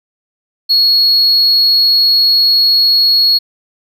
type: tone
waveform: triangle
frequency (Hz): 4331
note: C#8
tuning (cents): -41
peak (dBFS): -5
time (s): 0.69-3.39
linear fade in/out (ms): 20
effects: tanh soft clip ceiling -1 dBFS